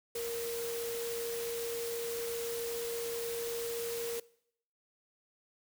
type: tone in noise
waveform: sine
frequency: 466.9 Hz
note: A#4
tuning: 3 cents sharp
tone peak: -35 dBFS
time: 0.15-4.2 s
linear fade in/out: 5 ms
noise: white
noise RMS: -42 dBFS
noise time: 0.15-4.2 s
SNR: +4 dB
effects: noise-tail reverb RT60 0.7 s tail -22 dB re dry